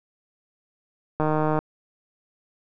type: click train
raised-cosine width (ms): 1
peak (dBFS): -10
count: 61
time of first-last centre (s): 1.2-1.59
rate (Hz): 154
effects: none